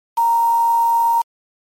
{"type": "tone with quantisation", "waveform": "sine", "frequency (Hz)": 928, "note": "A#5", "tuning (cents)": -8, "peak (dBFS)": -12, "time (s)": [0.17, 1.22], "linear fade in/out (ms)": 10, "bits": 5, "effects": ["MP3 64 kbps"]}